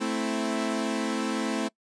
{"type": "chord", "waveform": "sawtooth", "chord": "A minor", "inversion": "none", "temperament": "equal", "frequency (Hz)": [220, 261.6, 329.6], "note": ["A3", "C4", "E4"], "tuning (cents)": [0, 0, 0], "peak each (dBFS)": [-26, -27, -28], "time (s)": [0, 1.69], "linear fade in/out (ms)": 20, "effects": ["noise-tail reverb RT60 0.1 s tail -24 dB re dry", "resampled to 22050 Hz"]}